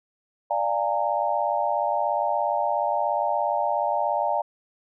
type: tone cluster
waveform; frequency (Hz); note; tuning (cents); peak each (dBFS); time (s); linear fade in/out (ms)
sine; 591 / 698 / 819 / 916; D5 / F5 / G#5 / A#5; +11 / -1 / -24 / -31; -27; 0.5-4.42; 10
effects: none